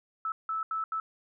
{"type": "tone bursts at uneven times", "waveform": "sine", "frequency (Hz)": 1310, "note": "E6", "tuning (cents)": -11, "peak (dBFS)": -29, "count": 4, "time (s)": [[0.25, 0.32], [0.49, 0.63], [0.71, 0.84], [0.92, 1]], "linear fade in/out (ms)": 2, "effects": []}